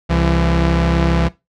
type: tone pair together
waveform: sawtooth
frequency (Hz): 66.67 / 168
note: C2 / E3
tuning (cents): +33 / +33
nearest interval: octave + major third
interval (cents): 1600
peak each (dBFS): -12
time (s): 0.09-1.29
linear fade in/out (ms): 20
effects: noise-tail reverb RT60 0.2 s tail -17 dB re dry + low-pass 4000 Hz 12 dB/octave